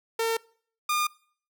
sawtooth tone pair in turn, 454 / 1212 Hz, A#4 / D#6, -46 / -46 cents, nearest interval octave + perfect fourth, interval 1700 cents, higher second, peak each -20 dBFS, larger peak neither, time 0.19-0.37 / 0.89-1.07 s, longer neither, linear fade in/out 5 ms, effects noise-tail reverb RT60 0.5 s tail -23 dB re dry

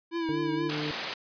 square tone with vibrato, 329.6 Hz, E4, in tune, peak -29 dBFS, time 0.11-0.72 s, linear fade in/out 50 ms, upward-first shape triangle, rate 4.2 Hz, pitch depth 57 cents each way
harmonic tone, 150 Hz, D3, 37 cents sharp, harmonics 1 / 2 / 3, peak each -36 / -34 / -37 dBFS, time 0.29-0.91 s, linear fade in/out 0 ms
white band-pass noise, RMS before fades -35 dBFS, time 0.69-1.14 s, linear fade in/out 5 ms, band 230 to 4500 Hz, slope 12 dB/octave
effects resampled to 11025 Hz

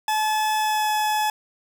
40% pulse tone with pitch glide, 861 to 853.6 Hz, A5 to G#5, -38 to +47 cents, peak -19 dBFS, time 0.08-1.3 s, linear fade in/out 2 ms, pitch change -15 cents, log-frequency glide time 0.57-0.89 s, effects 8-bit

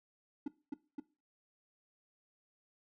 triangle tone with echo, 287.4 Hz, D4, 37 cents flat, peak -32 dBFS, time 0.46-0.48 s, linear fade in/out 5 ms, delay 260 ms, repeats 2, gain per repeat -2 dB, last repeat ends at 1 s, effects noise-tail reverb RT60 0.3 s tail -17 dB re dry

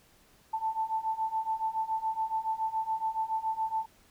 sine beating tone pair, 880 / 887.1 Hz, A5 / A5, 0 / +14 cents, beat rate 7.1 Hz, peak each -33 / -31 dBFS, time 0.53-3.86 s, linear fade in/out 10 ms, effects pink hiss -62 dBFS RMS until 4.1 s

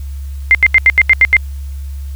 sine tone bursts, 2093 Hz, C7, in tune, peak -3 dBFS, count 8, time 0.51-1.367 s, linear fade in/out 0 ms, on 38 ms, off 79 ms, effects added 69 Hz sine -21 dBFS peak until 2.15 s + white hiss -46 dBFS RMS until 2.15 s

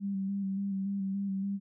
sine tone with vibrato, 196 Hz, G3, in tune, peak -30 dBFS, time 0-1.6 s, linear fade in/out 50 ms, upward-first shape square, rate 3.5 Hz, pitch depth 24 cents each way, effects none

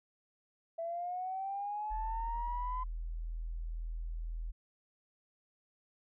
sine linear sweep, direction up, 659.3 to 1022 Hz, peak -35 dBFS, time 0.78-2.84 s, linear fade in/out 10 ms
sine tone, 41 Hz, E1, 9 cents flat, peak -36 dBFS, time 1.9-4.52 s, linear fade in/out 20 ms
effects tanh soft clip ceiling -27 dBFS

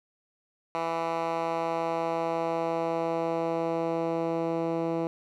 10% pulse tone with band-pass filter sweep, 165.6 Hz, E3, 8 cents sharp, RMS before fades -29 dBFS, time 0.75-5.07 s, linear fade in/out 0 ms, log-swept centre 1000 to 360 Hz, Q 1, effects none

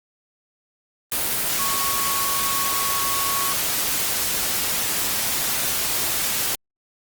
sine tone in noise, 1108.7 Hz, C#6, in tune, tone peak -26 dBFS, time 1.59-3.53 s, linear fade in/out 0 ms, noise white, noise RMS -23 dBFS, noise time 1.12-6.55 s, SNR -6 dB, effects Opus 32 kbps

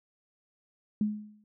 sine tone with exponential decay, 210.8 Hz, G#3, 26 cents sharp, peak -22 dBFS, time 1.01-1.44 s, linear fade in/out 2 ms, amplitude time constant 92 ms, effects none

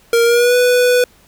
square tone with pitch glide, 466.2 to 493.9 Hz, A#4 to B4, 0 to 0 cents, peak -10 dBFS, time 0.13-1.04 s, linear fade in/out 2 ms, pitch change +100 cents, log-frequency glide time 0.24-0.55 s, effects pink hiss -50 dBFS RMS until 1.27 s

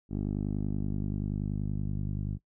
10% pulse tone with low-pass filter sweep, 50.5 Hz, G#1, 48 cents flat, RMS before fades -32 dBFS, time 0.09-2.39 s, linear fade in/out 50 ms, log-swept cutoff 310 to 150 Hz, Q 1.1, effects noise-tail reverb RT60 0.1 s tail -21 dB re dry

